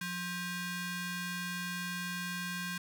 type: ring-modulated tone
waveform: sawtooth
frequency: 880 Hz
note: A5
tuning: in tune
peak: -29 dBFS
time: 0.01-2.78 s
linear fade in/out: 5 ms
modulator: 702 Hz
effects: none